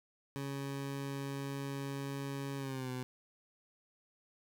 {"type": "tone with pitch glide", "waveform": "20% pulse", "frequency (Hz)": [138.59, 127.09], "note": ["C#3", "C3"], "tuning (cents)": [0, -50], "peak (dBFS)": -33, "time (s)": [0.36, 3.03], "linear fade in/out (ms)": 0, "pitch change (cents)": -150, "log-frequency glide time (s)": [2.57, 2.91], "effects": []}